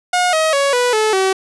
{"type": "tone with pitch steps", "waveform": "sawtooth", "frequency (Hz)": [720, 634.1, 558.4, 491.8, 433.1, 381.4], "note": ["F#5", "D#5", "C#5", "B4", "A4", "G4"], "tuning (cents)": [-47, 33, 13, -7, -27, -47], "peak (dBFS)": -9, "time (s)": [0.13, 1.33], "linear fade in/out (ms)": 5, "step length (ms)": 200, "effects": ["resampled to 24000 Hz", "8-bit"]}